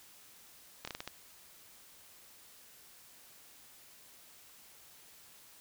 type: slowing click train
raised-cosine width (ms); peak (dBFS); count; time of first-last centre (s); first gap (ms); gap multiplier
0.2; -22; 6; 0.85-1.076; 25; 1.3
effects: white hiss -58 dBFS RMS until 5.6 s